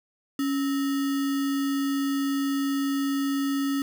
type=tone with sample-and-hold; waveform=sine; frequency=277.2 Hz; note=C#4; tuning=in tune; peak=-23 dBFS; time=0.39-3.82 s; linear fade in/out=2 ms; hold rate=1575 Hz; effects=none